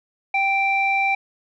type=tone with low-pass filter; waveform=square; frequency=784 Hz; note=G5; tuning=in tune; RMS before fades=-20 dBFS; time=0.34-1.15 s; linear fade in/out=5 ms; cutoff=2200 Hz; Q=5.3; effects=none